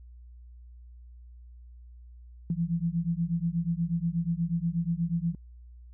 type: beating tone pair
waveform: sine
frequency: 164.81 / 173.11 Hz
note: E3 / F3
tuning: 0 / -15 cents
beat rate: 8.3 Hz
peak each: -29 dBFS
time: 2.5-5.35 s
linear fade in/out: 2 ms
effects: added 60 Hz sine -46 dBFS peak until 5.93 s